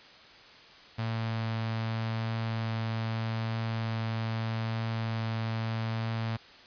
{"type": "tone with notch filter", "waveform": "sawtooth", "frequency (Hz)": 112.6, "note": "A2", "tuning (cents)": 40, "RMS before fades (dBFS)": -32, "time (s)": [0.98, 6.37], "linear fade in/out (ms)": 10, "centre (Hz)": 380, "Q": 1.2, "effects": ["white hiss -52 dBFS RMS until 6.66 s", "resampled to 11025 Hz"]}